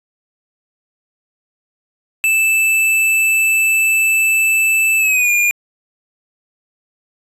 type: tone with pitch glide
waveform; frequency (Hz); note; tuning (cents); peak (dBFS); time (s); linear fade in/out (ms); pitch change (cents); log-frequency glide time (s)
square; 2637 to 2418; E7 to D7; 0 to +50; -12; 2.24-5.51; 0; -150; 4.98-5.31
effects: resampled to 32000 Hz